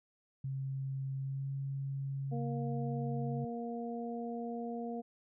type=tone with pitch glide; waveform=sine; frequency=134.9 to 137.1 Hz; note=C#3 to C#3; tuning=-47 to -19 cents; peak=-35 dBFS; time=0.44-3.45 s; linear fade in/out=5 ms; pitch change=+28 cents; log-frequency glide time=1.18-1.5 s
type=harmonic tone; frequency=234.7 Hz; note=A#3; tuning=12 cents sharp; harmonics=1 / 2 / 3; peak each=-39 / -42 / -44 dBFS; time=2.31-5.02 s; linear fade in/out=20 ms
effects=none